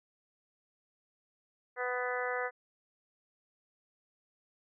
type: harmonic tone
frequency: 248.7 Hz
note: B3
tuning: 12 cents sharp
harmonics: 2 / 3 / 4 / 5 / 6 / 7 / 8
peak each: -36 / -40 / -43 / -41 / -40 / -40 / -41 dBFS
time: 1.76-2.51 s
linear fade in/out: 50 ms
effects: none